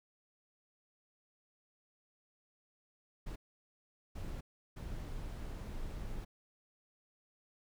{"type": "noise bursts at uneven times", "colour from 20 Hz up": "brown", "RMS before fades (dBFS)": -42, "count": 3, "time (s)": [[3.26, 3.36], [4.15, 4.41], [4.76, 6.25]], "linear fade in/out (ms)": 10, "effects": []}